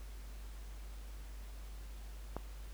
click, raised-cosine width 1 ms, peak -25 dBFS, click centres 2.366 s, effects added 50 Hz sine -45 dBFS peak until 2.73 s + pink hiss -59 dBFS RMS until 2.73 s

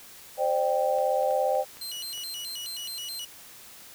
sine chord, C suspended second, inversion none, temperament equal with one note detuned, 523.3 / 600.7 / 784 Hz, C5 / D5 / G5, 0 / +39 / 0 cents, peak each -26 / -27 / -27 dBFS, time 0.37-1.65 s, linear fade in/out 50 ms
clicks, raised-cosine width 0.3 ms, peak -32 dBFS, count 6, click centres 0.986 / 1.23 / 1.309 / 1.552 / 1.77 / 2.177 s
sawtooth tone with vibrato, 3482 Hz, A7, 19 cents flat, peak -31 dBFS, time 1.81-3.25 s, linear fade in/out 5 ms, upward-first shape square, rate 4.7 Hz, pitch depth 300 cents each way
effects white hiss -48 dBFS RMS until 3.94 s

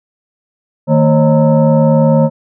sine tone with frequency modulation, 155.56 Hz, D#3, in tune, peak -6 dBFS, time 0.87-2.3 s, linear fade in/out 50 ms, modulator 383 Hz, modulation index 1.3, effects none

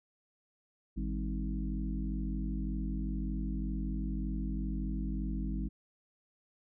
harmonic tone with a mistuned harmonic, 52.6 Hz, G#1, 23 cents sharp, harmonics 1 / 3 / 4 / 5 / 6, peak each -34 / -42 / -39 / -43 / -44 dBFS, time 0.96-5.69 s, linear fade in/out 20 ms, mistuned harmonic 4, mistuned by -79 cents, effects none

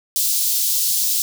white high-pass noise, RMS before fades -19 dBFS, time 0.16-1.22 s, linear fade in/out 0 ms, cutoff 3900 Hz, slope 24 dB/octave, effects none

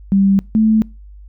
sine tone pair in turn, 196 / 218.8 Hz, G3 / A3, 0 / -9 cents, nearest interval major second, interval 191 cents, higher second, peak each -9 dBFS, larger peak neither, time 0.12-0.39 / 0.55-0.82 s, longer neither, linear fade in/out 0 ms, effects noise-tail reverb RT60 0.3 s tail -26 dB re dry + added 50 Hz sine -35 dBFS peak until 1.28 s

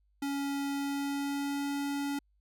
square tone with pitch glide, 280 to 282.6 Hz, C#4 to C#4, +18 to +34 cents, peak -32 dBFS, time 0.22-2.19 s, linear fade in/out 5 ms, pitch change +16 cents, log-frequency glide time 0.69-1.68 s, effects added 50 Hz sine -67 dBFS peak until 2.4 s

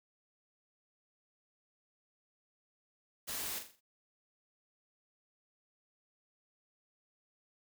white noise with echo, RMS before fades -40 dBFS, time 3.27-3.6 s, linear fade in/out 20 ms, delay 42 ms, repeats 5, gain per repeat -7 dB, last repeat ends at 3.81 s, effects none

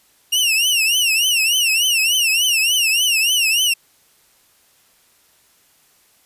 sawtooth tone with vibrato, 2794 Hz, F7, in tune, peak -11 dBFS, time 0.32-3.74 s, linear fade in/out 10 ms, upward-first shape triangle, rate 3.4 Hz, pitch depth 180 cents each way, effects white hiss -56 dBFS RMS until 6.25 s + resampled to 32000 Hz

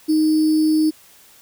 sine tone with sample-and-hold, 311.1 Hz, D#4, in tune, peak -13 dBFS, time 0.08-0.91 s, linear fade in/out 20 ms, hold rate 4900 Hz, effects white hiss -49 dBFS RMS until 1.41 s

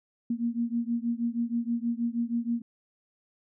sine beating tone pair, 232.3 / 238.6 Hz, A#3 / A#3, -6 / +41 cents, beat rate 6.3 Hz, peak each -29 / -30 dBFS, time 0.3-2.62 s, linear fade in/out 5 ms, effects none

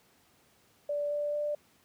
sine tone with pitch steps, 583 / 587.1 / 591.1 Hz, D5 / D5 / D5, -13 / -1 / +11 cents, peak -29 dBFS, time 0.89-1.55 s, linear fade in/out 5 ms, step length 220 ms, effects pink hiss -65 dBFS RMS until 1.84 s + high-pass 100 Hz 12 dB/octave

